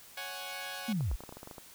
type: chord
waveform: 10% pulse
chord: C# suspended fourth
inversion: none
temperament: equal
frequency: 554.4 / 740 / 830.6 Hz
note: C#5 / F#5 / G#5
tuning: 0 / 0 / 0 cents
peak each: -36 / -34 / -36 dBFS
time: 0.17-0.93 s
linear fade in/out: 5 ms
type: linear sweep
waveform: sine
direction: down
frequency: 237.9 to 33.03 Hz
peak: -29 dBFS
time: 0.88-1.16 s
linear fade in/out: 10 ms
type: clicks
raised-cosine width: 1 ms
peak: -31 dBFS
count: 11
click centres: 1.008 / 1.114 / 1.206 / 1.237 / 1.292 / 1.325 / 1.37 / 1.431 / 1.474 / 1.512 / 1.582 s
effects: white hiss -54 dBFS RMS until 1.74 s